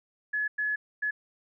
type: tone bursts at uneven times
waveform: sine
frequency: 1702 Hz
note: G#6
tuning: 42 cents sharp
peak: -26 dBFS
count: 3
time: 0.33-0.48 / 0.58-0.76 / 1.02-1.11 s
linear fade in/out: 10 ms
effects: none